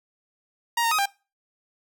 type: tone with pitch steps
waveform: sawtooth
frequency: 939 / 921 / 1258 / 796 Hz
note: A#5 / A#5 / D#6 / G5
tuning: +12 / -21 / +19 / +26 cents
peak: -17 dBFS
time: 0.77-1.058 s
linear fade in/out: 5 ms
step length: 72 ms
effects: noise-tail reverb RT60 0.3 s tail -22 dB re dry